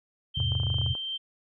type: tone with tremolo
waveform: sine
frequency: 3136 Hz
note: G7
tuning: in tune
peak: -29 dBFS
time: 0.34-1.18 s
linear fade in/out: 20 ms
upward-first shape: sine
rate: 2.6 Hz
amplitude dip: 25%
type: chord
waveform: sine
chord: E augmented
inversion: none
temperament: just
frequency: 82.41 / 103.01 / 128.76 Hz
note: E2 / G#2 / B#2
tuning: 0 / -14 / -27 cents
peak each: -30 dBFS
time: 0.37-0.94 s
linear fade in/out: 5 ms
type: clicks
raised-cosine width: 1 ms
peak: -28 dBFS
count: 12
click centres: 0.402 / 0.52 / 0.552 / 0.6 / 0.634 / 0.668 / 0.702 / 0.743 / 0.785 / 0.815 / 0.863 / 0.952 s
effects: none